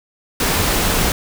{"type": "noise", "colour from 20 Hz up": "pink", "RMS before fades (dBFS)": -17, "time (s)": [0.4, 1.12], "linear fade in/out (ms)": 2, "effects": []}